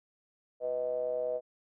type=ring-modulated tone; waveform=triangle; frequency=65.41 Hz; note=C2; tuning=in tune; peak=-25 dBFS; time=0.6-1.41 s; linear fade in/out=50 ms; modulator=561 Hz; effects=none